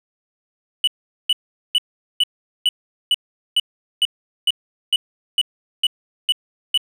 triangle tone bursts, 2960 Hz, F#7, in tune, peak -11 dBFS, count 14, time 0.84-6.776 s, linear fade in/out 2 ms, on 34 ms, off 420 ms, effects none

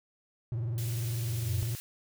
triangle tone with vibrato, 116.2 Hz, A#2, 5 cents flat, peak -28 dBFS, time 0.52-1.75 s, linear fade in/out 0 ms, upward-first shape triangle, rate 20 Hz, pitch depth 190 cents each way
white high-pass noise, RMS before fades -43 dBFS, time 0.78-1.8 s, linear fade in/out 0 ms, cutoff 1900 Hz, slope 12 dB/octave
sine tone with exponential growth, 91.9 Hz, F#2, 11 cents flat, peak -27 dBFS, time 0.94-1.63 s, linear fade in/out 0 ms, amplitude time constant 150 ms
effects none

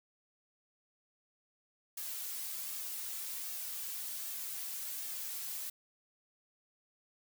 blue noise with flanger, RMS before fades -41 dBFS, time 1.97-5.7 s, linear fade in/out 5 ms, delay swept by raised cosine 2 to 3.3 ms, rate 1.3 Hz, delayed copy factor -0.55, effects none

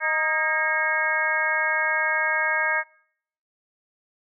harmonic tone with a mistuned harmonic, 311.1 Hz, D#4, in tune, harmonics 2 / 3 / 4 / 5 / 6 / 7, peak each -31 / -29 / -31 / -24 / -29 / -27 dBFS, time 0-2.84 s, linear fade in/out 50 ms, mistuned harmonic 5, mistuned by +70 cents, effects noise-tail reverb RT60 0.7 s tail -26 dB re dry

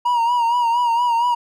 triangle tone with vibrato, 949 Hz, A#5, 31 cents sharp, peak -13 dBFS, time 0.05-1.35 s, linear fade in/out 10 ms, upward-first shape sine, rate 4.3 Hz, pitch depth 58 cents each way, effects none

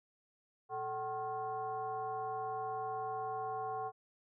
sine tone with frequency modulation, 758 Hz, F#5, 42 cents sharp, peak -36 dBFS, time 0.69-3.92 s, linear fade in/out 50 ms, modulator 320 Hz, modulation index 1, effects none

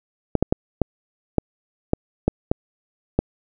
clicks, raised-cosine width 2 ms, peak -3 dBFS, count 9, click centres 0.353 / 0.426 / 0.525 / 0.817 / 1.383 / 1.934 / 2.28 / 2.515 / 3.19 s, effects none

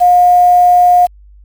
sine tone with quantisation, 714 Hz, F5, 38 cents sharp, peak -4 dBFS, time 0-1.07 s, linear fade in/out 20 ms, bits 5, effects added 50 Hz sine -37 dBFS peak until 1.44 s

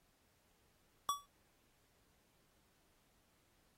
square tone with exponential decay, 1141 Hz, C#6, 50 cents sharp, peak -30 dBFS, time 1.09-1.26 s, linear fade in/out 0 ms, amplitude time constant 36 ms, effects pink hiss -75 dBFS RMS until 3.77 s + AAC 48 kbps

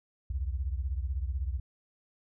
sine beating tone pair, 62.8 / 78.8 Hz, B1 / D#2, +30 / +23 cents, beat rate 16 Hz, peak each -31 / -35 dBFS, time 0.3-1.6 s, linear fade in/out 5 ms, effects none

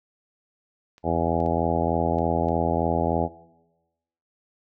clicks, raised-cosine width 0.2 ms, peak -33 dBFS, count 5, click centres 0.981 / 1.403 / 1.462 / 2.186 / 2.486 s
harmonic tone, 83.3 Hz, E2, 19 cents sharp, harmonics 1 / 2 / 3 / 4 / 5 / 6 / 7 / 8 / 9 / 10, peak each -30 / -30 / -30 / -30 / -30 / -30 / -30 / -30 / -30 / -30 dBFS, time 1.03-3.29 s, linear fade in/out 50 ms
effects noise-tail reverb RT60 1.0 s tail -19 dB re dry

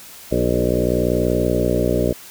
harmonic tone with a mistuned harmonic, 60.6 Hz, B1, 32 cents flat, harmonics 1 / 2 / 3 / 4 / 5 / 6 / 7 / 8 / 9 / 10, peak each -25 / -25 / -25 / -25 / -25 / -25 / -25 / -25 / -25 / -25 dBFS, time 0.31-2.13 s, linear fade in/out 10 ms, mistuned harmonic 6, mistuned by +24 cents, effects white hiss -40 dBFS RMS until 2.3 s

